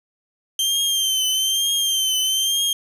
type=tone with vibrato; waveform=sawtooth; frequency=3136 Hz; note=G7; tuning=in tune; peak=-15 dBFS; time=0.59-2.73 s; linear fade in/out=2 ms; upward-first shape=triangle; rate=1.1 Hz; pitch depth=64 cents each way; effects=resampled to 32000 Hz + 8-bit